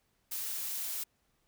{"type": "noise", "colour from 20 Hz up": "blue", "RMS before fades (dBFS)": -37, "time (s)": [0.31, 1.04], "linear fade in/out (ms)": 10, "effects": ["pink hiss -75 dBFS RMS until 1.47 s"]}